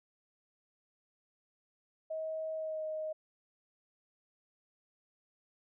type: tone with pitch glide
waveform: sine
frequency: 635 to 624.5 Hz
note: D#5 to D#5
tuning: +35 to +6 cents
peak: -35 dBFS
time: 2.1-3.13 s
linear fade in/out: 10 ms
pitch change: -29 cents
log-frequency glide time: 2.55-2.84 s
effects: none